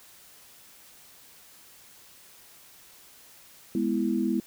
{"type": "chord", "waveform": "sine", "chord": "E major", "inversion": "first", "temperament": "equal", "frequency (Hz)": [207.7, 246.9, 329.6], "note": ["G#3", "B3", "E4"], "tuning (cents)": [0, 0, 0], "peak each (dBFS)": -28, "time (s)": [3.75, 4.4], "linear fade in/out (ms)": 2, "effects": ["white hiss -53 dBFS RMS until 4.46 s"]}